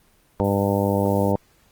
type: harmonic tone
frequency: 99.7 Hz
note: G2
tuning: 30 cents sharp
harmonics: 1 / 2 / 3 / 4 / 5 / 6 / 7 / 8 / 9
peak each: -24 / -23 / -27 / -28 / -24 / -26 / -34 / -32 / -29 dBFS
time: 0.4-1.36 s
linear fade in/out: 0 ms
type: noise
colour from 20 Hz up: violet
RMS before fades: -42 dBFS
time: 0.44-1.32 s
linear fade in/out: 5 ms
effects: pink hiss -59 dBFS RMS until 1.71 s + Opus 24 kbps